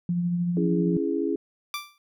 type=tone with tremolo; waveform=sine; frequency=174.61 Hz; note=F3; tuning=in tune; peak=-21 dBFS; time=0.09-0.97 s; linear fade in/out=2 ms; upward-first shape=triangle; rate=13 Hz; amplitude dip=35%
type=chord; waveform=sine; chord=C# minor; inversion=none; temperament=just; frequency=277.2 / 332.6 / 415.8 Hz; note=C#4 / E4 / G#4; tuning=0 / +16 / +2 cents; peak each=-28 / -27 / -28 dBFS; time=0.57-1.36 s; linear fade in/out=2 ms
type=tone with exponential decay; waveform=15% pulse; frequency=1174.7 Hz; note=D6; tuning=in tune; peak=-20 dBFS; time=1.74-1.98 s; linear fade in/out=1 ms; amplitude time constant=52 ms
effects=none